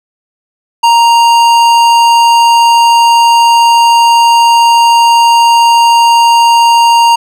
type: tone with tanh clipping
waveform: sine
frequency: 933 Hz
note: A#5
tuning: 1 cent sharp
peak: -5 dBFS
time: 0.83-7.16 s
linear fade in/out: 10 ms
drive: 17 dB
effects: none